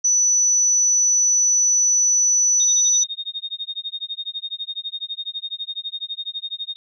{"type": "tone", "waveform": "sine", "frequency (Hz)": 5960, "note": "F#8", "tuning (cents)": 12, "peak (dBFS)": -14, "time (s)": [0.04, 3.04], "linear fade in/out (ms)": 10}
{"type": "tone with tremolo", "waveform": "sine", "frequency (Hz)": 3697, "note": "A#7", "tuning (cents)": -15, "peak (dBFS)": -23, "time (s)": [2.6, 6.76], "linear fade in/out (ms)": 0, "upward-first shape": "sine", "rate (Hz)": 12, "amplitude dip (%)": 100}
{"effects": []}